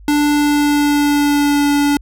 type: tone with pitch glide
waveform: square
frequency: 293.7 to 287.8 Hz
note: D4 to D4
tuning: 0 to -35 cents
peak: -12 dBFS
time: 0.08-1.97 s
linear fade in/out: 2 ms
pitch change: -35 cents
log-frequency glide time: 0.3-1.69 s
effects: added 50 Hz sine -36 dBFS peak until 2.01 s